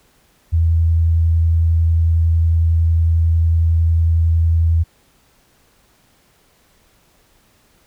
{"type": "tone with vibrato", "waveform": "sine", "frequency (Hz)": 82.41, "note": "E2", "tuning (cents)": 0, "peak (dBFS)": -11, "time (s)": [0.52, 4.84], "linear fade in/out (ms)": 20, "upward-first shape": "sine", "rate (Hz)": 11, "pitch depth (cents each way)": 10, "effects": ["pink hiss -56 dBFS RMS until 7.86 s"]}